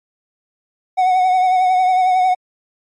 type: tone with vibrato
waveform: triangle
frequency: 740 Hz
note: F#5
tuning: in tune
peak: -9 dBFS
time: 0.97-2.35 s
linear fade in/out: 20 ms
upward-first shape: triangle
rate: 11 Hz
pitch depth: 39 cents each way
effects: MP3 48 kbps